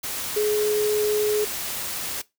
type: tone in noise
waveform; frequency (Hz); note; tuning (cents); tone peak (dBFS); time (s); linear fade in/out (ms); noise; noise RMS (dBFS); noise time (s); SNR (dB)
sine; 422; G#4; +28; -19; 0.36-1.45; 10; white; -30; 0.03-2.22; +8
effects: noise-tail reverb RT60 0.2 s tail -20 dB re dry